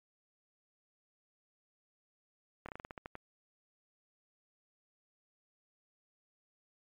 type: slowing click train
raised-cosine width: 0.5 ms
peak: -28 dBFS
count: 10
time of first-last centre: 2.66-3.154 s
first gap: 27 ms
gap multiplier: 1.17
effects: MP3 64 kbps